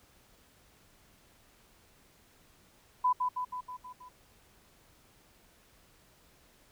sine tone with echo, 1000 Hz, B5, 21 cents sharp, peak -23 dBFS, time 3.04-3.13 s, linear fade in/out 10 ms, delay 160 ms, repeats 6, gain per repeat -4 dB, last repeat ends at 4.09 s, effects pink hiss -63 dBFS RMS until 6.71 s

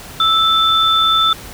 sine tone pair together, 1318.5 / 3533 Hz, E6 / A7, 0 / +6 cents, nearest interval octave + perfect fourth, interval 1706 cents, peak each -13 dBFS, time 0.2-1.33 s, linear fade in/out 2 ms, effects pink hiss -34 dBFS RMS until 1.53 s

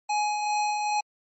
square tone with tremolo, 838 Hz, G#5, 15 cents sharp, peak -23 dBFS, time 0.09-1.01 s, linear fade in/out 10 ms, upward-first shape triangle, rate 2.5 Hz, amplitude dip 40%, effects MP3 32 kbps

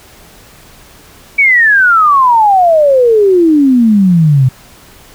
sine exponential sweep, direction down, 2302 to 125.3 Hz, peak -4 dBFS, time 1.38-4.49 s, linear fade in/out 10 ms, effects pink hiss -39 dBFS RMS until 5.14 s

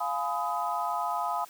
sine chord, F half-diminished seventh, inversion none, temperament just, 698.5 / 838.1 / 1005.8 / 1257.2 Hz, F5 / Ab5 / Cb6 / Eb6, 0 / +16 / +31 / +18 cents, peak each -33 dBFS, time 0-1.45 s, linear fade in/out 10 ms, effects white hiss -52 dBFS RMS until 1.49 s + high-pass 150 Hz 12 dB/octave

